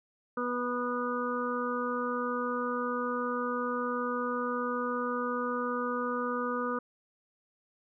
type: harmonic tone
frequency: 245.3 Hz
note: B3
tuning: 12 cents flat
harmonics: 1 / 2 / 4 / 5 / 6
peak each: -35 / -34 / -40 / -34 / -40 dBFS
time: 0.37-6.79 s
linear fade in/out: 5 ms
effects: none